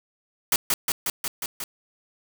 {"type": "noise with echo", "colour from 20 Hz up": "white", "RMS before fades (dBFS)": -20, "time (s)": [0.52, 0.56], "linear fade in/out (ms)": 2, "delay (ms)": 180, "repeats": 6, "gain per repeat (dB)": -2, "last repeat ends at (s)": 1.64, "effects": []}